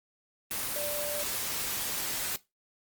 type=tone in noise; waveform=sine; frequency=587.3 Hz; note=D5; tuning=in tune; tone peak=-34 dBFS; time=0.76-1.23 s; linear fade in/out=0 ms; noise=white; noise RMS=-33 dBFS; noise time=0.51-2.36 s; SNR=-4 dB; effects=noise-tail reverb RT60 0.2 s tail -18 dB re dry + Opus 24 kbps